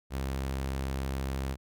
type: tone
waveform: sawtooth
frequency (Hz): 67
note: C2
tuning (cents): +42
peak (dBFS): -27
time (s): 0.1-1.57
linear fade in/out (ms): 50
effects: none